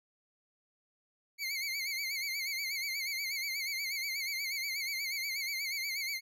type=tone with vibrato; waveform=25% pulse; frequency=2189 Hz; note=C#7; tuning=22 cents flat; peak=-30 dBFS; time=1.38-6.21 s; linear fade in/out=50 ms; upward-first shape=sine; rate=8.3 Hz; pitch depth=95 cents each way; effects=none